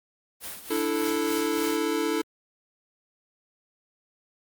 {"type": "noise with tremolo", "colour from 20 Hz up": "white", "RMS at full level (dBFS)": -35, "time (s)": [0.4, 1.8], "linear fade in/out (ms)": 50, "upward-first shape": "triangle", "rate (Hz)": 3.4, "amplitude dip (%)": 75}
{"type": "chord", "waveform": "square", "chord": "D suspended second", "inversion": "none", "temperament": "equal", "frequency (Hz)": [293.7, 329.6, 440], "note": ["D4", "E4", "A4"], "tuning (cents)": [0, 0, 0], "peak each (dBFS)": [-31, -29, -29], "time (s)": [0.7, 2.22], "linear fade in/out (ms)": 10}
{"effects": ["Opus 32 kbps"]}